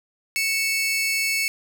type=tone pair together; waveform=sawtooth; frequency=2217 / 2637 Hz; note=C#7 / E7; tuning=0 / 0 cents; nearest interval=minor third; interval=300 cents; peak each=-19 / -23 dBFS; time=0.36-1.48 s; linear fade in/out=0 ms; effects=none